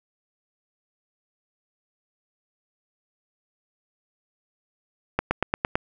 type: accelerating click train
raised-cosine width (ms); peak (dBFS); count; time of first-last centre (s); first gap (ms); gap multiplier
0.5; -6; 6; 5.19-5.755; 120; 0.97
effects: none